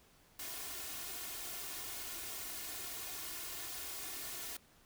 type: noise with comb filter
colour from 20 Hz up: white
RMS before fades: -44 dBFS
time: 0.39-4.57 s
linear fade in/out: 5 ms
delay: 2.8 ms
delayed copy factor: +0.65
effects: pink hiss -66 dBFS RMS until 4.85 s